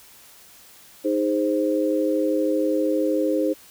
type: chord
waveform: sine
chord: Ab major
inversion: second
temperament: equal with one note detuned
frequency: 311.1 / 410.8 / 523.3 Hz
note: Eb4 / Ab4 / C5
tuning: 0 / -19 / 0 cents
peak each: -22 / -26 / -23 dBFS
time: 1.04-3.54 s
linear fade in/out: 20 ms
effects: white hiss -49 dBFS RMS until 3.7 s